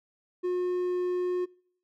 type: tone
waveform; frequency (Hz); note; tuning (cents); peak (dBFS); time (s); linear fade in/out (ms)
triangle; 360.1; F#4; -47; -24; 0.43-1.46; 20
effects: noise-tail reverb RT60 0.6 s tail -25 dB re dry